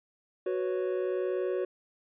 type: chord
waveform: triangle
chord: F# suspended fourth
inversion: none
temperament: equal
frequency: 370 / 493.9 / 554.4 Hz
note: F#4 / B4 / C#5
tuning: 0 / 0 / 0 cents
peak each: -28 / -33 / -33 dBFS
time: 0.46-1.65 s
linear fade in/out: 5 ms
effects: resampled to 8000 Hz